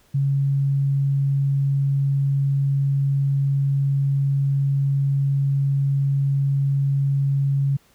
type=tone; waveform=sine; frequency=138.59 Hz; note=C#3; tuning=in tune; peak=-17 dBFS; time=0.14-7.77 s; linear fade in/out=10 ms; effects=pink hiss -58 dBFS RMS until 7.94 s